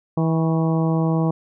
harmonic tone with a mistuned harmonic, 162.2 Hz, E3, 28 cents flat, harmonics 1 / 2 / 3 / 4 / 5 / 6 / 7, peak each -18 / -24 / -28 / -30 / -32 / -34 / -35 dBFS, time 0.17-1.31 s, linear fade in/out 5 ms, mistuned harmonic 7, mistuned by -42 cents, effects none

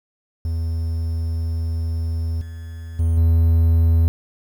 triangle tone with level steps, 82.3 Hz, E2, 2 cents flat, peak -18 / -28 / -13 / -10 dBFS, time 0.45-4.08 s, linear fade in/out 0 ms, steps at 2.41 / 2.99 / 3.17 s, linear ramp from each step 5 ms, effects 8-bit

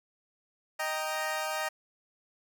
20% pulse chord, Eb major, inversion none, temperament equal, 622.3 / 784 / 932.3 Hz, Eb5 / G5 / Bb5, 0 / 0 / 0 cents, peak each -29 / -31 / -32 dBFS, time 0.79-1.69 s, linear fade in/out 10 ms, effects none

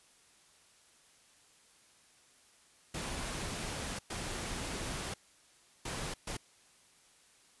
pink noise bursts at uneven times, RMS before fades -39 dBFS, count 4, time 2.94-3.99 / 4.1-5.14 / 5.85-6.14 / 6.27-6.37 s, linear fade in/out 5 ms, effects white hiss -64 dBFS RMS until 7.6 s + resampled to 24000 Hz

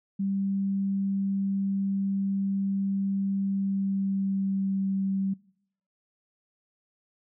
sine tone with pitch glide, 196 to 193.75 Hz, G3 to G3, 0 to -20 cents, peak -25 dBFS, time 0.19-5.34 s, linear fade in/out 10 ms, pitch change -20 cents, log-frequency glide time 3.45-4.87 s, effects noise-tail reverb RT60 0.7 s tail -23 dB re dry

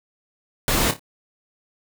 pink noise with echo, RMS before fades -20 dBFS, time 0.68-0.91 s, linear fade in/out 0 ms, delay 28 ms, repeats 3, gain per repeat -10 dB, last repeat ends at 0.994 s, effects none

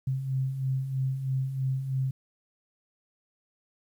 sine beating tone pair, 130 / 133.1 Hz, C3 / C3, -11 / +30 cents, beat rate 3.1 Hz, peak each -35 / -27 dBFS, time 0.07-2.11 s, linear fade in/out 5 ms, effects 10-bit

